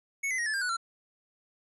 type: tone with pitch steps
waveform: square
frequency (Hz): 2210 / 2038 / 1880 / 1733.9 / 1599.2 / 1475 / 1360.4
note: C#7 / C7 / A#6 / A6 / G6 / F#6 / F6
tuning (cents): -6 / -46 / +14 / -26 / +34 / -6 / -46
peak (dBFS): -29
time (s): 0.23-0.769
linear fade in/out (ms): 10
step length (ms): 77
effects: resampled to 24000 Hz